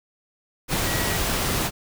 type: tone in noise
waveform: sine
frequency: 1918 Hz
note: A#6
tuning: 49 cents sharp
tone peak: -32 dBFS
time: 0.83-1.19 s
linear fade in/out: 50 ms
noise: pink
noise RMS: -24 dBFS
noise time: 0.68-1.71 s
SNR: -11 dB
effects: none